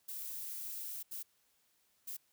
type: noise bursts at uneven times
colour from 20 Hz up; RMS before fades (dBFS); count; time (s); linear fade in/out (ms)
violet; -43; 3; 0.08-1.03 / 1.11-1.23 / 2.07-2.17; 10
effects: white hiss -74 dBFS RMS until 2.32 s